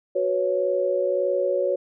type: chord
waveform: sine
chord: F# suspended fourth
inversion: none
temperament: just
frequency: 370 / 493.3 / 555 Hz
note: F#4 / B4 / C#5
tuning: 0 / -2 / +2 cents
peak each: -26 / -27 / -22 dBFS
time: 0.15-1.76 s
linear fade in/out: 10 ms
effects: none